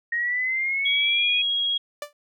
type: linear sweep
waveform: sine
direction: up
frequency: 1864.7 to 2500 Hz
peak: -22 dBFS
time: 0.12-1.42 s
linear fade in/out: 5 ms
type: tone with pitch glide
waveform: sine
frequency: 3322 to 3295 Hz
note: G#7 to G#7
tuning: 0 to -14 cents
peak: -21 dBFS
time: 0.85-1.78 s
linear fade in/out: 10 ms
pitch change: -14 cents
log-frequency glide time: 1.23-1.49 s
type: tone with exponential decay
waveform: sawtooth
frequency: 587.3 Hz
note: D5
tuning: in tune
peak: -23 dBFS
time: 2.02-2.13 s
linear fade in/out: 2 ms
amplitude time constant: 23 ms
effects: none